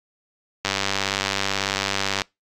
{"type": "click train", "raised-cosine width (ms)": 0.2, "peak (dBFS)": -4, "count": 155, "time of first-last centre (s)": [0.65, 2.218], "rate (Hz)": 98.2, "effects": ["noise-tail reverb RT60 0.2 s tail -25 dB re dry", "AAC 64 kbps"]}